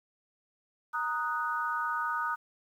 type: chord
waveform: sine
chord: D# minor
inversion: second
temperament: equal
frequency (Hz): 932.3 / 1244.5 / 1480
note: A#5 / D#6 / F#6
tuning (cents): 0 / 0 / 0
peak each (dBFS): -35 / -32 / -34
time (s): 0.93-2.36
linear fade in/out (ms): 20
effects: 10-bit